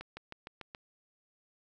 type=accelerating click train; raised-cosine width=0.3 ms; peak=-27 dBFS; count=6; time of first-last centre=0.01-0.749 s; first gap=160 ms; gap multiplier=0.96; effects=none